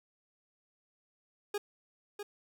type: tone with echo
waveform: 40% pulse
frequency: 411.3 Hz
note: G#4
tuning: 17 cents flat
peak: -31 dBFS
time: 1.54-1.58 s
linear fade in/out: 5 ms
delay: 650 ms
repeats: 1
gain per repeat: -7 dB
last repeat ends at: 2.23 s
effects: none